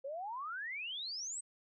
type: exponential sweep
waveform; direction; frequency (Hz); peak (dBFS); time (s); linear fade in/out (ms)
sine; up; 523.3 to 8372; -39; 0.04-1.41; 10
effects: none